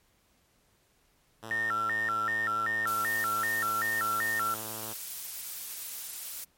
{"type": "tone with pitch glide", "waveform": "5% pulse", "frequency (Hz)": [111.9, 109.72], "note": ["A2", "A2"], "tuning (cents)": [30, -4], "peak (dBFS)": -29, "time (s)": [1.42, 4.94], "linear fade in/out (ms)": 20, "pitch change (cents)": -34, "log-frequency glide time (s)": [1.61, 1.79]}
{"type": "tone with vibrato", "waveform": "sine", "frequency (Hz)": 1572, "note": "G6", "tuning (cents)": 4, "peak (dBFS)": -27, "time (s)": [1.51, 4.54], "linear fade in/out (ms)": 0, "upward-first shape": "square", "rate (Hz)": 2.6, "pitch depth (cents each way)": 260}
{"type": "noise", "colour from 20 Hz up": "blue", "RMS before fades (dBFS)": -38, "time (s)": [2.87, 6.44], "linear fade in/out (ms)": 2}
{"effects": ["pink hiss -68 dBFS RMS until 6.57 s", "MP3 64 kbps"]}